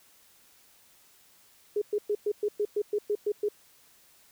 sine tone bursts, 415.3 Hz, G#4, in tune, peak -24 dBFS, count 11, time 1.76-3.487 s, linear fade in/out 5 ms, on 57 ms, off 110 ms, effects white hiss -60 dBFS RMS until 4.31 s

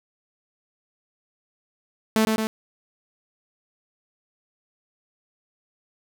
sawtooth tone with echo, 219.5 Hz, A3, 4 cents flat, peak -13 dBFS, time 2.16-2.25 s, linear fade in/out 0 ms, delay 110 ms, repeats 2, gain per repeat -3 dB, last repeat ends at 2.47 s, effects none

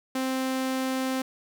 sawtooth tone, 261.6 Hz, C4, in tune, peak -22 dBFS, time 0.15-1.22 s, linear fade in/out 5 ms, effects none

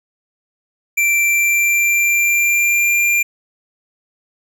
square tone with pitch glide, 2349 to 2387 Hz, D7 to D7, 0 to +28 cents, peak -13 dBFS, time 0.97-3.23 s, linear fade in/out 10 ms, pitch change +28 cents, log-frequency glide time 1.22-2.98 s, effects none

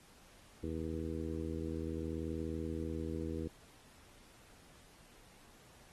harmonic tone, 80.6 Hz, E2, 38 cents flat, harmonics 1 / 2 / 3 / 4 / 5 / 6, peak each -42 / -46 / -44 / -42 / -46 / -47 dBFS, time 0.63-3.48 s, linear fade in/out 5 ms, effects pink hiss -62 dBFS RMS until 5.92 s + AAC 32 kbps

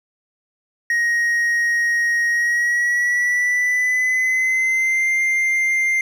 triangle tone with pitch glide, 1880 to 2098 Hz, A#6 to C7, +14 to +4 cents, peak -14 dBFS, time 0.9-6.01 s, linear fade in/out 2 ms, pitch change +190 cents, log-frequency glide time 2.28-5.12 s, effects none

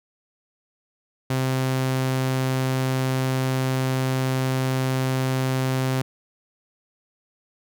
sawtooth tone, 130.81 Hz, C3, in tune, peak -17 dBFS, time 1.3-6.02 s, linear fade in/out 5 ms, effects none

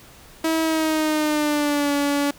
sawtooth tone with pitch glide, 322.5 to 285.7 Hz, E4 to D4, -38 to -48 cents, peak -15 dBFS, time 0.44-2.31 s, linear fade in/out 5 ms, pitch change -210 cents, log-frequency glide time 0.62-1.93 s, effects pink hiss -47 dBFS RMS until 2.38 s

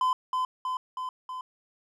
triangle tone with echo, 1020 Hz, C6, 44 cents flat, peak -20 dBFS, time 0.01-0.13 s, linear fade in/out 2 ms, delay 320 ms, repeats 4, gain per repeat -3 dB, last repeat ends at 1.41 s, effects none

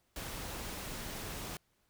pink noise, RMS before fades -42 dBFS, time 0.16-1.57 s, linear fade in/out 2 ms, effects pink hiss -75 dBFS RMS until 1.89 s

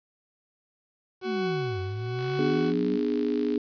40% pulse tone with tremolo, 373.3 Hz, F#4, 15 cents sharp, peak -25 dBFS, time 1.21-2.74 s, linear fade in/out 50 ms, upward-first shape triangle, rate 1 Hz, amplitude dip 80%
sine linear two-way sweep, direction down then up, 235.9 to 92.1 to 197.2 Hz, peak -30 dBFS, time 1.24-3 s, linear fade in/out 50 ms, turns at 1.8 s
click train, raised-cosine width 0.2 ms, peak -25 dBFS, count 76, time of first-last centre 2.19-3.559 s, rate 54.8 Hz
sine chord, G# diminished, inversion first, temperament just, 249.2 / 299 / 415.3 Hz, B3 / D4 / G#4, +16 / +31 / 0 cents, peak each -28 dBFS, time 2.39-3.58 s, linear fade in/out 2 ms
effects resampled to 11025 Hz + 9-bit

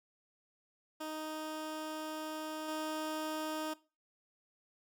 15% pulse tone with level steps, 311.1 Hz, D#4, in tune, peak -33 / -30 dBFS, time 1-3.74 s, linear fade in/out 10 ms, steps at 2.68 s, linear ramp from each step 5 ms, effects noise-tail reverb RT60 0.3 s tail -19 dB re dry

